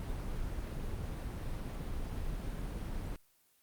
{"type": "noise", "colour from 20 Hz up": "brown", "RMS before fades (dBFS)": -38, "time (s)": [0, 3.16], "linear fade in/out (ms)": 0, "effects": ["white hiss -70 dBFS RMS until 3.62 s", "Opus 24 kbps"]}